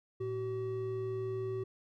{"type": "tone pair together", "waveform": "triangle", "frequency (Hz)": [113.3, 380], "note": ["A#2", "F#4"], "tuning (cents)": [-49, 46], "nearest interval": "octave + major sixth", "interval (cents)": 2095, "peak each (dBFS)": [-38, -33], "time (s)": [0.2, 1.64], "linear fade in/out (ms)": 10, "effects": []}